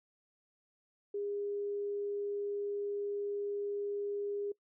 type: tone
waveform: sine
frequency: 406.9 Hz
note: G#4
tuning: 35 cents flat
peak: -34 dBFS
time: 1.14-4.52 s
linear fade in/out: 5 ms
effects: noise-tail reverb RT60 0.1 s tail -21 dB re dry